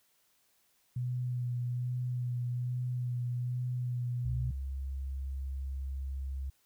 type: tone with vibrato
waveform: sine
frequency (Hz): 123.47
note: B2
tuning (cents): 0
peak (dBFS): -31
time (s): 0.96-4.51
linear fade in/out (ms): 5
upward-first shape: sine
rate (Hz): 1.2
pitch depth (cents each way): 18
type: tone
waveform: sine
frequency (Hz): 67.3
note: C2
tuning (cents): +49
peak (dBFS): -34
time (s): 4.25-6.5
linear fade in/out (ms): 5
effects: white hiss -71 dBFS RMS until 6.65 s